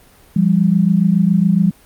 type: tone pair together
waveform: sine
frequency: 172.01 / 199.2 Hz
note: F3 / G3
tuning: -26 / +28 cents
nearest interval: minor third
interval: 254 cents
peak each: -13 dBFS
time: 0.36-1.71 s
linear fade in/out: 5 ms
effects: pink hiss -48 dBFS RMS until 1.85 s + Opus 32 kbps